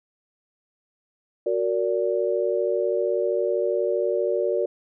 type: chord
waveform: sine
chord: Gb augmented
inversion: none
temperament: just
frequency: 370 / 462.5 / 578.1 Hz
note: Gb4 / Bb4 / D5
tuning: 0 / -14 / -27 cents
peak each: -25 dBFS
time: 1.46-4.66 s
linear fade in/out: 5 ms
effects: none